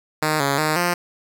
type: tone with pitch steps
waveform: 5% pulse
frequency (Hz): 154.5 / 139.6 / 154.6 / 175.5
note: D#3 / C#3 / D#3 / F3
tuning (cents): -12 / +13 / -11 / +9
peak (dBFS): -7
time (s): 0.22-0.94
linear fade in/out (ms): 5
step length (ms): 180
effects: none